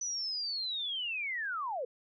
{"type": "linear sweep", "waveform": "sine", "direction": "down", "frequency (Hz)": [6010, 460.1], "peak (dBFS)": -33, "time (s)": [0.01, 1.85], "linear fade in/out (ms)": 5, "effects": []}